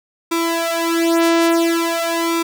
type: tone with flanger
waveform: sawtooth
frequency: 333.8 Hz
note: E4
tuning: 22 cents sharp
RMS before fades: -17 dBFS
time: 0.31-2.43 s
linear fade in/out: 10 ms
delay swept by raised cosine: 0.84 to 3.04 ms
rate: 0.48 Hz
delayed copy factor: +0.95
effects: none

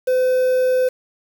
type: tone with quantisation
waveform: triangle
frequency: 510 Hz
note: C5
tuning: 44 cents flat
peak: -12 dBFS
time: 0.07-0.89 s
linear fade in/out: 10 ms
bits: 6
effects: none

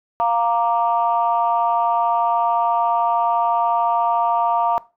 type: chord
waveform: sine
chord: Bb major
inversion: second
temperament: equal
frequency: 698.5 / 932.3 / 1174.7 Hz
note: F5 / Bb5 / D6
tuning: 0 / 0 / 0 cents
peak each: -19 / -18 / -23 dBFS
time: 0.2-4.78 s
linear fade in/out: 0 ms
effects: noise-tail reverb RT60 0.3 s tail -20 dB re dry + tanh soft clip ceiling -6 dBFS

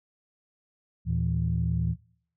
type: tone cluster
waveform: sine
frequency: 76.9 / 114.4 / 165.4 Hz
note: D#2 / A#2 / E3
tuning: -20 / -32 / +6 cents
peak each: -28 dBFS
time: 1.05-1.96 s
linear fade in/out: 50 ms
effects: noise-tail reverb RT60 0.6 s tail -22 dB re dry + tanh soft clip ceiling -15 dBFS

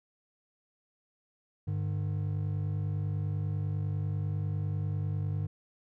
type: tone pair together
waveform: triangle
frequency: 100.45 / 150.5 Hz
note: G2 / D3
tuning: +43 / +43 cents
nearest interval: perfect fifth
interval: 700 cents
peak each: -29 / -32 dBFS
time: 1.67-5.47 s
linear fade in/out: 10 ms
effects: none

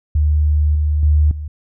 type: tone with level steps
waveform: sine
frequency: 75.2 Hz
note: D2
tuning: 42 cents sharp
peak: -11 / -13 / -9 / -23 dBFS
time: 0.15-1.48 s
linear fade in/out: 5 ms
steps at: 0.75 / 1.03 / 1.31 s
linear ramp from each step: 2 ms
effects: none

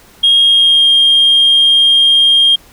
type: tone with pitch glide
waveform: sine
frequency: 3255 to 3219 Hz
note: G#7 to G7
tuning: -36 to +45 cents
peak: -4 dBFS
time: 0.23-2.56 s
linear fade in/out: 10 ms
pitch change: -19 cents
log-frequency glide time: 0.41-0.88 s
effects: tanh soft clip ceiling -2 dBFS + pink hiss -43 dBFS RMS until 2.72 s

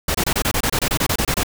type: noise bursts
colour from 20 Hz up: pink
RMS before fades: -19 dBFS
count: 15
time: 0.08-1.434 s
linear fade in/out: 5 ms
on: 66 ms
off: 26 ms
effects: none

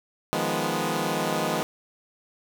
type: chord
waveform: 10% pulse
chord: F half-diminished seventh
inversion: third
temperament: equal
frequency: 155.56 / 174.61 / 207.7 / 246.9 Hz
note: Eb3 / F3 / Ab3 / Cb4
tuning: 0 / 0 / 0 / 0 cents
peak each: -22 dBFS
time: 0.33-1.63 s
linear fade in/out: 0 ms
effects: none

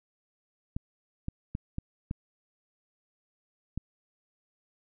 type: clicks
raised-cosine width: 5 ms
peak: -20 dBFS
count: 6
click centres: 0.765 / 1.284 / 1.551 / 1.784 / 2.111 / 3.776 s
effects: none

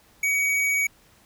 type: tone with hard clipping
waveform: sine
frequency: 2257 Hz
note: C#7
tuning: 31 cents sharp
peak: -22 dBFS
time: 0.23-0.87 s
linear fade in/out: 5 ms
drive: 12 dB
effects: pink hiss -57 dBFS RMS until 1.25 s

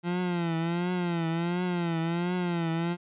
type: tone with vibrato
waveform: 30% pulse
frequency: 172 Hz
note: F3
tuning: 26 cents flat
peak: -24 dBFS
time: 0.03-2.97 s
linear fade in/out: 50 ms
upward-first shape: triangle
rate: 1.4 Hz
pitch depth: 100 cents each way
effects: resampled to 8000 Hz

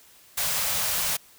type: band-stop noise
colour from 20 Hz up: white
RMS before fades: -26 dBFS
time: 0.37-1.17 s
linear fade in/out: 10 ms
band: 200 to 460 Hz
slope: 48 dB/octave
effects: white hiss -54 dBFS RMS until 1.38 s

